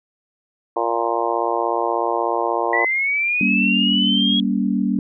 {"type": "harmonic tone", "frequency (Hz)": 116.54, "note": "A#2", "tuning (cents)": 0, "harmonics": [3, 4, 5, 6, 7, 8, 9], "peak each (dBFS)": [-26, -25, -26, -25, -27, -25, -26], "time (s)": [0.76, 2.85], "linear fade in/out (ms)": 5}
{"type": "linear sweep", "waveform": "sine", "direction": "up", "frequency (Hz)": [1937, 3322], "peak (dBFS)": -17, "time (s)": [2.73, 4.4], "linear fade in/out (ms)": 2}
{"type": "chord", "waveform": "sine", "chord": "G diminished", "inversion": "none", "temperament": "just", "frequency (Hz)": [196, 235.2, 282.2], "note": ["G3", "Bb3", "Db4"], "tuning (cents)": [0, 16, 31], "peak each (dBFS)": [-20, -21, -23], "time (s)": [3.41, 4.99], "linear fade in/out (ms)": 2}
{"effects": []}